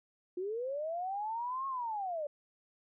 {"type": "linear two-way sweep", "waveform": "sine", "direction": "up then down", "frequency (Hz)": [349.2, 1095, 568], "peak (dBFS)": -34, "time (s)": [0.37, 2.27], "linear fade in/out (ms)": 5, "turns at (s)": 1.67, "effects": []}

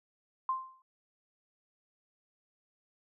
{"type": "tone with exponential decay", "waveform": "sine", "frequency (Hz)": 1046.5, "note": "C6", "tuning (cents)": 0, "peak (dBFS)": -26, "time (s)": [0.49, 0.82], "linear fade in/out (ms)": 2, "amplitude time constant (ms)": 71, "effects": []}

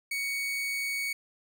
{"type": "tone", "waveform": "40% pulse", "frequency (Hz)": 2234, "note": "C#7", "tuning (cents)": 13, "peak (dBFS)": -29, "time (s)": [0.11, 1.13], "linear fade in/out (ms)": 5, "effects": []}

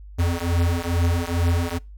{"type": "beating tone pair", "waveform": "square", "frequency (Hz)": [84.5, 86.8], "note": ["E2", "F2"], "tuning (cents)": [43, -10], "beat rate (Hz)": 2.3, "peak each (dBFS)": -23, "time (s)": [0.18, 1.79], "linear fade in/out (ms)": 20, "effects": ["noise-tail reverb RT60 0.3 s tail -26 dB re dry", "added 50 Hz sine -38 dBFS peak until 1.97 s"]}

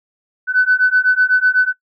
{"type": "beating tone pair", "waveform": "sine", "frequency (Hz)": [1500, 1508], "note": ["F#6", "F#6"], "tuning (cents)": [23, 32], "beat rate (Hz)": 8, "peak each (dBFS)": -13, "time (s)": [0.47, 1.73], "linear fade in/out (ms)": 50, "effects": ["noise-tail reverb RT60 0.1 s tail -21 dB re dry", "tanh soft clip ceiling -3 dBFS"]}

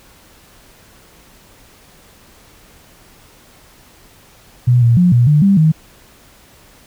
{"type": "tone with pitch steps", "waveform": "sine", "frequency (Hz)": [123, 117.7, 178.2, 120.9, 149.1, 197.3, 157.3], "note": ["B2", "A#2", "F3", "B2", "D3", "G3", "D#3"], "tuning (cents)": [-7, 17, 35, -36, 27, 11, 19], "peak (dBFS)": -7, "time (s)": [4.67, 5.72], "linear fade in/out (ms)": 10, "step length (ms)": 150, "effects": ["pink hiss -46 dBFS RMS until 6.86 s"]}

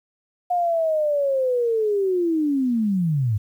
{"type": "linear sweep", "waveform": "sine", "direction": "down", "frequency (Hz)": [720, 98], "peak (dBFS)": -18, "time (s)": [0.5, 3.38], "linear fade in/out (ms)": 10, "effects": ["9-bit"]}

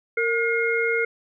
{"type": "tone cluster", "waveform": "sine", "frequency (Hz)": [459.9, 1432, 2140], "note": ["A#4", "F6", "C7"], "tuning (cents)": [-23, 43, 38], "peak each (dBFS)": [-23, -26, -24], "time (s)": [0.17, 1.05], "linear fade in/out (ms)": 5, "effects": []}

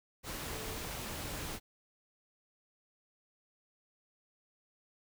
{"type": "tone in noise", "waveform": "sine", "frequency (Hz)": 440, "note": "A4", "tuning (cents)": 0, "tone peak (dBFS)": -47, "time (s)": [0.47, 0.8], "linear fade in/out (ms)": 50, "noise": "pink", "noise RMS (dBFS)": -41, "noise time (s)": [0.23, 1.6], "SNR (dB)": -9, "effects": []}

